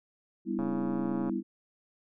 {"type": "chord", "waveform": "sine", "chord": "E minor seventh", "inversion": "first", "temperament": "just", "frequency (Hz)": [197.78, 247.2, 296.7, 329.6], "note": ["G3", "B3", "D4", "E4"], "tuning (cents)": [16, 2, 18, 0], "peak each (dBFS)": [-34, -34, -39, -33], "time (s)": [0.45, 1.43], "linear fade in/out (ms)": 50}
{"type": "click train", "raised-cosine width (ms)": 1, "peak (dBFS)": -26, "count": 99, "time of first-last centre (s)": [0.59, 1.295], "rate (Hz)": 139}
{"effects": []}